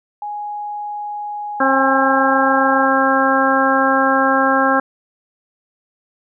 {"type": "tone", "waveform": "sine", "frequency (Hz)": 830.6, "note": "G#5", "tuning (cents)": 0, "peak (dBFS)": -23, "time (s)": [0.22, 2.86], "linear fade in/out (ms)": 2}
{"type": "harmonic tone", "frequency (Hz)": 267.8, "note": "C4", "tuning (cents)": 40, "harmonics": [1, 2, 3, 4, 5, 6], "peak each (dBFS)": [-19, -19, -19, -19, -19, -19], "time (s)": [1.6, 4.8], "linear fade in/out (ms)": 5}
{"effects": []}